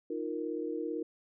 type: chord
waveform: sine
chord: Eb suspended second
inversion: none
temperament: equal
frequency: 311.1 / 349.2 / 466.2 Hz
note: Eb4 / F4 / Bb4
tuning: 0 / 0 / 0 cents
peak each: -37 / -38 / -37 dBFS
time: 0.1-1.03 s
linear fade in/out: 5 ms
effects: none